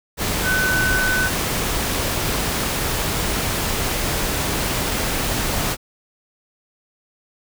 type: tone in noise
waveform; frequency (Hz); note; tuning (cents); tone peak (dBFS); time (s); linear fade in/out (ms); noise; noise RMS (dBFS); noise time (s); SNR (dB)
sine; 1508; F#6; +32; -18; 0.43-1.3; 50; pink; -22; 0.17-5.77; +1
effects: none